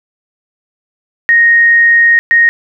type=tone bursts at uneven times; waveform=sine; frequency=1864.7 Hz; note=A#6; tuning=in tune; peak=-4 dBFS; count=2; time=1.29-2.19 / 2.31-2.49 s; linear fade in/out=0 ms; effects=none